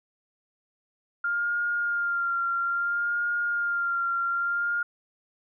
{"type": "tone with vibrato", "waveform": "sine", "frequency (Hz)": 1400, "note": "F6", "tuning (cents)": 4, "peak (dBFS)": -24, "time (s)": [1.24, 4.83], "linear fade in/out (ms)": 5, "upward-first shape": "sine", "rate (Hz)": 0.6, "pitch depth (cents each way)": 26, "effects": []}